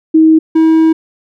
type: tone pair in turn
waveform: sine / triangle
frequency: 317.9 / 321.2 Hz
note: D#4 / E4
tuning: +37 / -45 cents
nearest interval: unison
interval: 18 cents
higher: second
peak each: -3 dBFS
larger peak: neither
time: 0.14-0.39 / 0.55-0.93 s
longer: second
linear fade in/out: 10 ms
effects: none